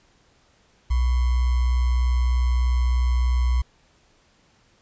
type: tone with sample-and-hold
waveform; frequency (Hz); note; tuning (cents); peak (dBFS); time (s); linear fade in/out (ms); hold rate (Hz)
sine; 61.6; B1; -4; -17; 0.9-3.62; 10; 1050
effects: pink hiss -60 dBFS RMS until 4.81 s + resampled to 16000 Hz